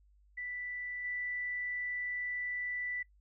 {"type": "tone with level steps", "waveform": "sine", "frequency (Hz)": 1975.5, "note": "B6", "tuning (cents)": 0, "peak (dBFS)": [-38, -35], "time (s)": [0.37, 3.03], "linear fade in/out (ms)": 10, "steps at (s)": 1.04, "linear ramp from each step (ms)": 10, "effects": ["noise-tail reverb RT60 0.1 s tail -21 dB re dry", "added 50 Hz sine -62 dBFS peak until 3.2 s"]}